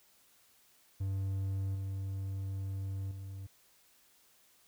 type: tone with level steps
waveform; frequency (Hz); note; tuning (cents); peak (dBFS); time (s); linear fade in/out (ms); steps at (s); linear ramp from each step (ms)
triangle; 96.8; G2; -21; -30 / -33 / -39; 1-3.47; 10; 1.75 / 3.11; 2
effects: white hiss -66 dBFS RMS until 4.67 s